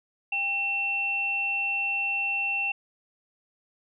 sine tone pair together, 793.5 / 2700 Hz, G5 / E7, +21 / +41 cents, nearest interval octave + major sixth, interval 2120 cents, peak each -36 / -25 dBFS, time 0.32-2.72 s, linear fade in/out 5 ms, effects none

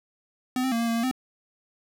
square tone with pitch steps, 254.1 / 261.6 / 230.7 / 232.6 / 229.9 / 231.4 / 257.7 Hz, B3 / C4 / A#3 / A#3 / A#3 / A#3 / C4, +49 / 0 / -18 / -4 / -24 / -13 / -26 cents, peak -24 dBFS, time 0.56-1.113 s, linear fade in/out 2 ms, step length 79 ms, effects none

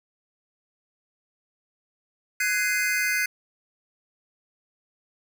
square chord, Ab dominant seventh, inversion third, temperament just, 1495.1 / 1661.2 / 2077 / 2492 Hz, Gb6 / Ab6 / C7 / Eb7, +18 / 0 / -13 / +2 cents, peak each -29 / -31 / -26 / -32 dBFS, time 2.4-3.26 s, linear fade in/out 5 ms, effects none

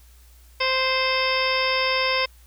harmonic tone, 522 Hz, C5, 4 cents flat, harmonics 1 / 2 / 3 / 4 / 5 / 6 / 7 / 9 / 10, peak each -26 / -26 / -33 / -26 / -28 / -32 / -32 / -33 / -29 dBFS, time 0.6-2.26 s, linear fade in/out 10 ms, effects added 60 Hz sine -48 dBFS peak until 2.46 s + white hiss -57 dBFS RMS until 2.46 s

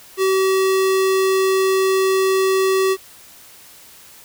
square tone, 381.7 Hz, G4, 46 cents flat, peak -15 dBFS, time 0.17-2.97 s, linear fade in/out 50 ms, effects white hiss -44 dBFS RMS until 4.24 s

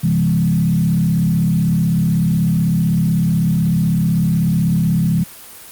sine tone with frequency modulation, 166.7 Hz, E3, 20 cents sharp, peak -12 dBFS, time 0.03-5.24 s, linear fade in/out 10 ms, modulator 36 Hz, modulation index 1.1, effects white hiss -37 dBFS RMS until 5.71 s + Opus 24 kbps

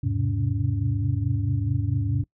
sine tone cluster, 80.2 / 102.8 / 127.1 / 131.8 / 284.3 Hz, E2 / G#2 / C3 / C3 / C#4, -47 / -17 / -50 / +13 / +44 cents, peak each -31 / -24 / -30 / -29 / -33 dBFS, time 0.03-2.24 s, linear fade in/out 10 ms, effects noise-tail reverb RT60 0.1 s tail -23 dB re dry

